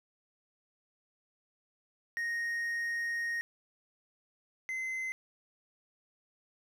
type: tone pair in turn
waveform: triangle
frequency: 1864.7 / 2058 Hz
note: A#6 / C7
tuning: 0 / -29 cents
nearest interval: major second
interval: 171 cents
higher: second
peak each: -30 / -32 dBFS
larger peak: first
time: 2.17-3.41 / 4.69-5.12 s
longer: first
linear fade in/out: 0 ms
effects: none